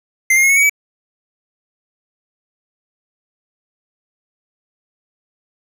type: tone with pitch steps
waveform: square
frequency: 2086 / 2125 / 2165 / 2205 / 2246 / 2288 Hz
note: C7 / C7 / C#7 / C#7 / C#7 / D7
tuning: -6 / +26 / -41 / -10 / +22 / -46 cents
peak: -10 dBFS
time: 0.3-0.696 s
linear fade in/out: 5 ms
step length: 66 ms
effects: none